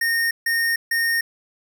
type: tone bursts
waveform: square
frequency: 1842 Hz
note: A#6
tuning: 21 cents flat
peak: -19 dBFS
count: 3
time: 0.01-1.21 s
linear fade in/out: 5 ms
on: 300 ms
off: 150 ms
effects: none